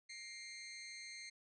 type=tone with amplitude modulation; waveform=20% pulse; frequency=2110 Hz; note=C7; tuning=14 cents sharp; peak=-40 dBFS; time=0.09-1.3 s; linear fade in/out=10 ms; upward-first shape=sine; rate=233 Hz; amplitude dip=70%; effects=resampled to 22050 Hz